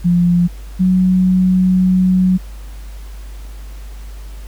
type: tone pair in turn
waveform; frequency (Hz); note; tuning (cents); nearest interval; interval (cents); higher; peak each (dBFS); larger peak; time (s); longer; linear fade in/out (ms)
sine; 174.7 / 184.66; F3 / F#3; +1 / -3; minor second; 96; second; -9; neither; 0.04-0.48 / 0.79-2.38; second; 20
effects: added 50 Hz sine -28 dBFS peak until 4.47 s + pink hiss -44 dBFS RMS until 4.47 s